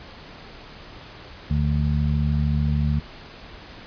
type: harmonic tone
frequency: 73.42 Hz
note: D2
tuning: in tune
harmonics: 1 / 2 / 3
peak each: -22 / -22 / -27 dBFS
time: 1.5-3 s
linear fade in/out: 10 ms
effects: pink hiss -42 dBFS RMS until 3.86 s + resampled to 11025 Hz